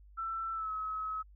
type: tone with pitch glide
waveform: sine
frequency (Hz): 1335 to 1283.6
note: E6 to E6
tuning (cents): +22 to -46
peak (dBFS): -34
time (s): 0.17-1.23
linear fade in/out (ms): 20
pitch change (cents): -68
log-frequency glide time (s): 0.53-0.71
effects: added 50 Hz sine -54 dBFS peak until 1.35 s